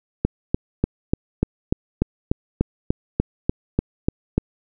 click train, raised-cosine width 3 ms, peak -4 dBFS, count 15, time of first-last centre 0.25-4.38 s, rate 3.39 Hz, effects none

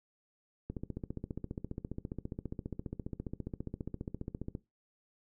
click train, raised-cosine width 3 ms, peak -25 dBFS, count 58, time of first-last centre 0.7-4.551 s, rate 14.8 Hz, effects noise-tail reverb RT60 0.2 s tail -18 dB re dry

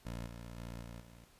15% pulse tone with level steps, 58.2 Hz, A#1, 2 cents flat, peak -34 / -40 / -37 / -40 / -49 dBFS, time 0.05-1.25 s, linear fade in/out 10 ms, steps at 0.26 / 0.57 / 0.82 / 1 s, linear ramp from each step 5 ms, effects pink hiss -65 dBFS RMS until 1.39 s + resampled to 32000 Hz

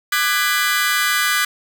sawtooth chord, G# half-diminished seventh, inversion second, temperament just, 1196.1 / 1495.1 / 1661.2 / 1993.5 Hz, D6 / F#6 / G#6 / B6, +31 / +18 / 0 / +16 cents, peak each -18 dBFS, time 0.12-1.45 s, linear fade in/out 5 ms, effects none

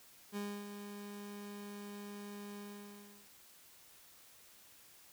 30% pulse tone with ADSR envelope, 204.2 Hz, G#3, 29 cents flat, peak -35 dBFS, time 0.32-3.29 s, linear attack 45 ms, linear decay 280 ms, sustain -8 dB, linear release 710 ms, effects white hiss -61 dBFS RMS until 5.12 s

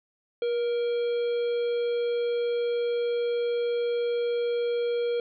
harmonic tone with a mistuned harmonic, 467.2 Hz, A#4, 4 cents sharp, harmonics 1 / 3 / 5 / 7 / 9, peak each -24 / -45 / -45 / -44 / -52 dBFS, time 0.42-5.2 s, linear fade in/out 2 ms, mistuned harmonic 1, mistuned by +35 cents, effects none

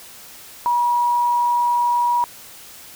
sine tone, 962 Hz, B5, 46 cents flat, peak -15 dBFS, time 0.66-2.24 s, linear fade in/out 0 ms, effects white hiss -41 dBFS RMS until 2.95 s

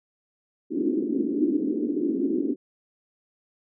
pink band-pass noise, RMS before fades -25 dBFS, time 0.7-2.56 s, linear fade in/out 50 ms, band 250 to 360 Hz, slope 48 dB/octave, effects none

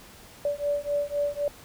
sine beating tone pair, 577 / 580.9 Hz, D5 / D5, -31 / -19 cents, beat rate 3.9 Hz, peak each -28 dBFS, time 0.45-1.48 s, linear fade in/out 2 ms, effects pink hiss -49 dBFS RMS until 1.64 s

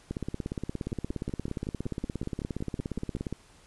two click trains, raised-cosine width 3 ms, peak -19 / -23 dBFS, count 56 / 13, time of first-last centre 0.11-3.326 / 0.92-3.167 s, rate 17.1 / 5.34 Hz, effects pink hiss -58 dBFS RMS until 3.66 s + resampled to 24000 Hz

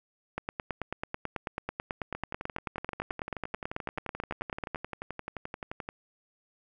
two click trains, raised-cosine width 0.5 ms, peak -21 / -17 dBFS, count 44 / 41, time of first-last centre 2.15-5.889 / 0.38-4.747 s, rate 11.5 / 9.16 Hz, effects none

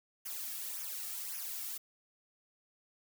blue noise with flanger, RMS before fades -41 dBFS, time 0.25-1.78 s, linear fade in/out 10 ms, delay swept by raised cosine 0.24 to 2.04 ms, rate 1.8 Hz, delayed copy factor -0.75, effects none

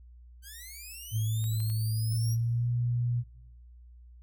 5% pulse linear sweep, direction up, 1524 to 5760 Hz, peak -34 dBFS, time 0.42-2.37 s, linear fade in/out 50 ms
sine tone with pitch glide, 110 to 120.65 Hz, A2 to B2, 0 to -40 cents, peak -26 dBFS, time 1.11-3.24 s, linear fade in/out 50 ms, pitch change +160 cents, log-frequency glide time 1.98-2.69 s
clicks, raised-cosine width 0.2 ms, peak -33 dBFS, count 3, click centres 1.441 / 1.603 / 1.7 s
effects noise-tail reverb RT60 0.9 s tail -19 dB re dry + added 60 Hz sine -49 dBFS peak until 4.22 s

